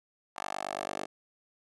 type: tone with high-pass filter sweep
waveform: 10% pulse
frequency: 49 Hz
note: G1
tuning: in tune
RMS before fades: -37 dBFS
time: 0.36-1.06 s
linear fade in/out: 10 ms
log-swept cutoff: 880 to 470 Hz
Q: 2.4
effects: resampled to 24000 Hz